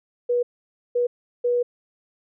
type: tone bursts at uneven times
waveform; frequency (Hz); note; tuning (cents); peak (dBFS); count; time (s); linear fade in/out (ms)
sine; 485.7; B4; -29; -18; 3; 0.29-0.43 / 0.95-1.07 / 1.44-1.63; 10
effects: none

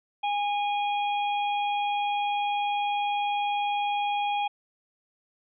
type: harmonic tone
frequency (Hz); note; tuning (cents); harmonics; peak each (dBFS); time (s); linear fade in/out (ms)
820; G#5; -22; 1 / 3 / 4; -25 / -35 / -37; 0.23-4.48; 10
effects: none

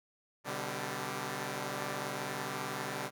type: chord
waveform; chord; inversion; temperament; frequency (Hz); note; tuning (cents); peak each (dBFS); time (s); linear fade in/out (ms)
5% pulse; G major; first; equal with one note detuned; 126.58 / 146.83 / 196; B2 / D3 / G3; +43 / 0 / 0; -29; 0.44-3.11; 50
effects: none

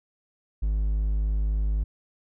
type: tone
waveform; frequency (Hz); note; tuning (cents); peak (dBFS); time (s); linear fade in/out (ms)
triangle; 51.91; G#1; 0; -20; 0.62-1.84; 10
effects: none

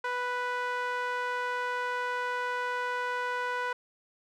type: tone with band-pass filter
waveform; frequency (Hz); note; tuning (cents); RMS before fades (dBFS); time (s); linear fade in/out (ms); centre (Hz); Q
sawtooth; 493.9; B4; 0; -32; 0.04-3.73; 5; 1300; 1.9
effects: none

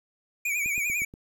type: tone with vibrato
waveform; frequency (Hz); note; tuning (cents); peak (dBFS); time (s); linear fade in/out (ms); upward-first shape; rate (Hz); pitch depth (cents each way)
square; 2349; D7; 0; -26; 0.45-1.05; 5; triangle; 10; 110
type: click train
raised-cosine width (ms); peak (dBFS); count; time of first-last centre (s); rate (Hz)
3; -30; 5; 0.66-1.139; 8.35
effects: 10-bit

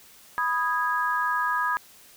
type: chord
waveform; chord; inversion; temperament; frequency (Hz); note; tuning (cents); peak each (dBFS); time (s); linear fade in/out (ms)
sine; G# minor; first; equal with one note detuned; 987.8 / 1244.5 / 1648.8; B5 / D#6 / G#6; 0 / 0 / -13; -27; 0.38-1.77; 0
effects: white hiss -52 dBFS RMS until 2.16 s

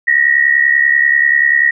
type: tone pair together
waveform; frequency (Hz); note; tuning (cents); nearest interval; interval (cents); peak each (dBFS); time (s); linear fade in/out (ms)
sine; 1856.7 / 1927; A#6 / B6; -7 / -43; minor second; 64; -11; 0.07-1.71; 10
effects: none

